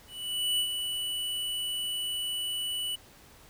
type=tone with ADSR envelope; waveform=square; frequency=2960 Hz; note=F#7; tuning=in tune; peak=-25 dBFS; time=0.07-2.96 s; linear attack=520 ms; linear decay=78 ms; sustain=-6 dB; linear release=12 ms; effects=pink hiss -55 dBFS RMS until 3.49 s